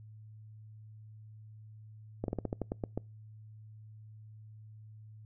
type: slowing click train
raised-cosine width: 2 ms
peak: -20 dBFS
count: 10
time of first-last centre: 2.24-2.976 s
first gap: 42 ms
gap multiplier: 1.16
effects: noise-tail reverb RT60 0.3 s tail -26 dB re dry + added 108 Hz sine -49 dBFS peak until 5.25 s